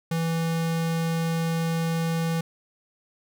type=tone; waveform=square; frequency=164.81 Hz; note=E3; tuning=in tune; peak=-24 dBFS; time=0.11-2.41 s; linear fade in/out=5 ms; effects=none